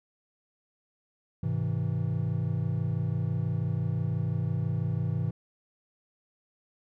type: chord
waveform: triangle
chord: Ab augmented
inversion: none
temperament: just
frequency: 103.83 / 129.78 / 162.23 Hz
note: Ab2 / C3 / E3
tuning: 0 / -14 / -27 cents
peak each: -29 / -29 / -29 dBFS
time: 1.43-5.31 s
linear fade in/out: 5 ms
effects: none